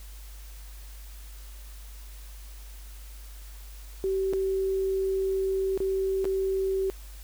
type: tone with dropouts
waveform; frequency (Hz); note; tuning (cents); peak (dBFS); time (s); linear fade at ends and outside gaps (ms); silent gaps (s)
sine; 384; G4; -36; -24; 4.04-6.9; 0; 4.329-4.335 / 5.776-5.803 / 6.244-6.253
effects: added 50 Hz sine -41 dBFS peak until 7.23 s + white hiss -52 dBFS RMS until 7.23 s